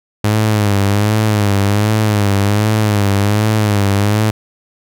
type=tone with vibrato; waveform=sawtooth; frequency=103.83 Hz; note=G#2; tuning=in tune; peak=-7 dBFS; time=0.24-4.31 s; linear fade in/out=5 ms; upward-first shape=sine; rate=1.3 Hz; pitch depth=80 cents each way; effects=none